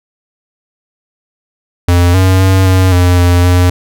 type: tone with pitch steps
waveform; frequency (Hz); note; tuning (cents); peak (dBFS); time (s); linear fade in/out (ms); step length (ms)
square; 87.7 / 93.8 / 94.8 / 93.4 / 89.2 / 88.2 / 89.4; F2 / F#2 / F#2 / F#2 / F2 / F2 / F2; +8 / +24 / +43 / +17 / +37 / +18 / +41; -6; 1.88-3.7; 5; 260
effects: none